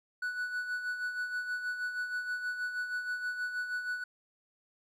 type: tone with tremolo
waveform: triangle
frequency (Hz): 1480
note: F#6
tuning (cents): 0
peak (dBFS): -29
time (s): 0.22-4.04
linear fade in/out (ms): 5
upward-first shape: sine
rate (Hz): 6.3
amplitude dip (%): 55
effects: none